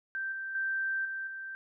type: tone with level steps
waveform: sine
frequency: 1565 Hz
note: G6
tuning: 3 cents flat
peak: -32 / -35 / -29 / -34 / -38 dBFS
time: 0.15-1.55 s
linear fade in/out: 0 ms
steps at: 0.32 / 0.55 / 1.05 / 1.27 s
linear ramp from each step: 2 ms
effects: none